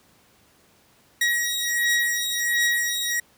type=beating tone pair; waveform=sawtooth; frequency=1901 / 1902.4 Hz; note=A#6 / A#6; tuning=+33 / +35 cents; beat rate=1.4 Hz; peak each=-21 / -20 dBFS; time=1.21-3.2 s; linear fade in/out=5 ms; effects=pink hiss -58 dBFS RMS until 3.37 s + high-pass 80 Hz 12 dB/octave